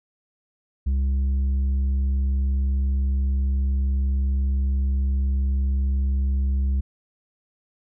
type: tone with tanh clipping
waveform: sine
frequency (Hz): 67.1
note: C2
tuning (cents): +44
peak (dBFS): -20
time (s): 0.86-6.81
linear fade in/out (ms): 10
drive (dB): 5
effects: none